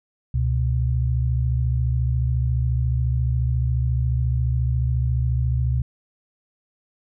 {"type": "tone pair together", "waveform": "sine", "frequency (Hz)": [69.24, 123.47], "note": ["C#2", "B2"], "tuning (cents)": [-1, 0], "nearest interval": "minor seventh", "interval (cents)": 1001, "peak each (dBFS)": -21, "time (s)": [0.34, 5.82], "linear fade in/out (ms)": 5, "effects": []}